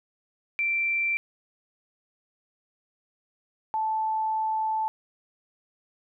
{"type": "tone pair in turn", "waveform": "sine", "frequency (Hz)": [2349, 875.6], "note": ["D7", "A5"], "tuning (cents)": [0, -9], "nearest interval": "octave + perfect fourth", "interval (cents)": 1709, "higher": "first", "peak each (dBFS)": [-23, -24], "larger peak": "first", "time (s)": [[0.59, 1.17], [3.74, 4.88]], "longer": "second", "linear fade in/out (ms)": 0, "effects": []}